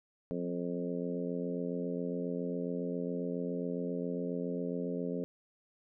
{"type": "harmonic tone with a mistuned harmonic", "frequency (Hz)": 87.31, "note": "F2", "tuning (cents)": 0, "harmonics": [2, 3, 4, 5, 6, 7], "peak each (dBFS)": [-38, -38, -45, -39, -42, -47], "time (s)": [0.31, 5.24], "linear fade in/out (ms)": 0, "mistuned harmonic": 2, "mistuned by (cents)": 29, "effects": []}